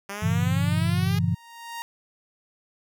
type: exponential sweep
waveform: 5% pulse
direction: up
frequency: 196 to 417.1 Hz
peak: -21 dBFS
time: 0.09-1.19 s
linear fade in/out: 5 ms
type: chord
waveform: sine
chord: G diminished seventh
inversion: none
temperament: just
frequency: 98 / 117.6 / 141.12 / 169.34 Hz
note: G2 / Bb2 / Db3 / Fb3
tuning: 0 / +16 / +31 / +47 cents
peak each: -25 / -28 / -29 / -24 dBFS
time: 0.22-1.35 s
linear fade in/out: 10 ms
type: tone with exponential growth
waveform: sawtooth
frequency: 932.3 Hz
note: A#5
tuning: in tune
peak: -27 dBFS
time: 0.9-1.82 s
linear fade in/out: 0 ms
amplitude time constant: 200 ms
effects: none